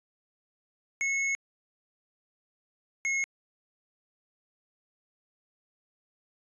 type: tone pair in turn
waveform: square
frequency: 2187 / 2169 Hz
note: C#7 / C#7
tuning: -24 / -38 cents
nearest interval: unison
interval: 14 cents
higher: first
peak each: -27 dBFS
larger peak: neither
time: 1.01-1.35 / 3.05-3.24 s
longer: first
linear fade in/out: 0 ms
effects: resampled to 22050 Hz